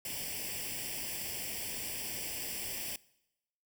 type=noise with comb filter; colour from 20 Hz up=white; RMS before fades=-39 dBFS; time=0.05-2.96 s; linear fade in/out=2 ms; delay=0.38 ms; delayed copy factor=+0.85; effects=noise-tail reverb RT60 0.9 s tail -22 dB re dry